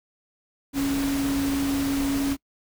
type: tone in noise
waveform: sine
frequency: 277.2 Hz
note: C#4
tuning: in tune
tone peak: -22 dBFS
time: 0.73-2.37 s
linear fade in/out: 50 ms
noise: pink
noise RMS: -32 dBFS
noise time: 0.73-2.37 s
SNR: +7 dB
effects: noise-tail reverb RT60 0.1 s tail -24 dB re dry